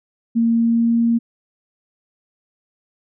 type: tone with pitch glide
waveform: sine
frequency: 230.5 to 232.5 Hz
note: A#3 to A#3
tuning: -19 to -4 cents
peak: -13 dBFS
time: 0.35-1.19 s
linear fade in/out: 20 ms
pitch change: +15 cents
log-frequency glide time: 0.52-0.98 s
effects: none